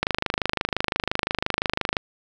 click train, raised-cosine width 0.3 ms, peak -5 dBFS, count 51, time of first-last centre 0.03-1.968 s, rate 25.8 Hz, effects none

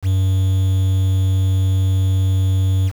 triangle tone with quantisation, 94.8 Hz, F#2, 43 cents sharp, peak -11 dBFS, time 0.02-2.92 s, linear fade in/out 50 ms, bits 6, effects none

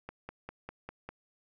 click train, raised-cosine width 0.5 ms, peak -26 dBFS, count 6, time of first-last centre 0.09-1.09 s, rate 5 Hz, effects none

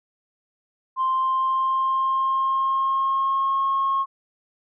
sine tone with pitch glide, 1046.5 to 1084.7 Hz, C6 to C#6, 0 to -38 cents, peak -18 dBFS, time 0.96-4.06 s, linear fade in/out 50 ms, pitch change +62 cents, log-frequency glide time 1.11-3.63 s, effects tanh soft clip ceiling -15 dBFS

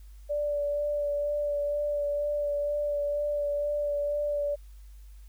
sine tone with vibrato, 583 Hz, D5, 13 cents flat, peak -26 dBFS, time 0.29-4.56 s, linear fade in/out 20 ms, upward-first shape sine, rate 2.1 Hz, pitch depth 15 cents each way, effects added 50 Hz sine -45 dBFS peak until 5.28 s + white hiss -65 dBFS RMS until 5.28 s

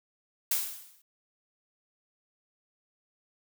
blue noise with exponential decay, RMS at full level -25 dBFS, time 0.51-1.02 s, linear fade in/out 5 ms, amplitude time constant 110 ms, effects none

